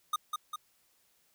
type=tone with echo; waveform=square; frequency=1231 Hz; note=D#6; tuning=19 cents flat; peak=-28 dBFS; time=0.13-0.16 s; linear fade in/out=5 ms; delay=200 ms; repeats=2; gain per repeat=-4 dB; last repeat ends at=0.56 s; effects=white hiss -70 dBFS RMS until 1.34 s